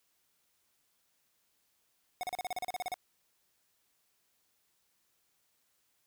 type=tone bursts; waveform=square; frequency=731 Hz; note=F#5; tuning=21 cents flat; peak=-34 dBFS; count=13; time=2.21-2.941 s; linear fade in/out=0 ms; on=23 ms; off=36 ms; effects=white hiss -75 dBFS RMS until 6.06 s